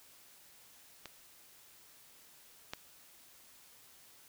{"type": "clicks", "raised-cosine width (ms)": 0.2, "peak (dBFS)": [-27, -21], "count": 2, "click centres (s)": [1.057, 2.735], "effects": ["white hiss -60 dBFS RMS until 4.28 s"]}